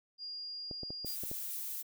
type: tone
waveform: sine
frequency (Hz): 4826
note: D8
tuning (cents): +46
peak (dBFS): -40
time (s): 0.18-1.17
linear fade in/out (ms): 50
type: clicks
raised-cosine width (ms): 2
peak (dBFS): -30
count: 6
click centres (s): 0.712 / 0.833 / 0.905 / 1.047 / 1.236 / 1.314
type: noise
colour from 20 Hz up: violet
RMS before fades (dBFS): -40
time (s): 1.05-1.83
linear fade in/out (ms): 20
effects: none